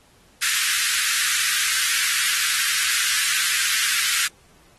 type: high-pass noise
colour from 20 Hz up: pink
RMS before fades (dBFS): -22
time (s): 0.41-4.28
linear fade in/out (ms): 20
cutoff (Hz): 1400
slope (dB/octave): 48
effects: pink hiss -56 dBFS RMS until 4.78 s + AAC 32 kbps